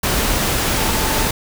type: tone in noise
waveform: sine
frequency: 884 Hz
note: A5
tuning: 8 cents sharp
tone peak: -27 dBFS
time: 0.77-1.27 s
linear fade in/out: 5 ms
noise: pink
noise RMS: -18 dBFS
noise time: 0.03-1.31 s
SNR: -12 dB
effects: none